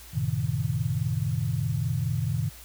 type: chord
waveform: sine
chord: F# diminished seventh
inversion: none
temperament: equal with one note detuned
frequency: 92.5 / 111.79 / 130.81 / 155.56 Hz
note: F#2 / A2 / C3 / Eb3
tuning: 0 / +28 / 0 / 0 cents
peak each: -33 / -29 / -29 / -30 dBFS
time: 0.13-2.5 s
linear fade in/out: 20 ms
effects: added 60 Hz sine -48 dBFS peak until 2.64 s + white hiss -48 dBFS RMS until 2.64 s